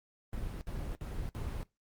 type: noise bursts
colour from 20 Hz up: brown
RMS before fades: -38 dBFS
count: 4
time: 0.33-1.63 s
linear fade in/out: 0 ms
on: 280 ms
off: 60 ms
effects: noise-tail reverb RT60 0.2 s tail -20 dB re dry + Opus 24 kbps